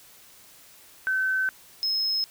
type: tone pair in turn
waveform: sine / triangle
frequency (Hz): 1531 / 5165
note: G6 / E8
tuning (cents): -41 / -36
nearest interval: octave + major sixth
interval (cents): 2105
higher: second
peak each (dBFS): -22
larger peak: neither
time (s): 1.07-1.49 / 1.83-2.24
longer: first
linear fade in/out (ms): 0
effects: white hiss -52 dBFS RMS until 2.3 s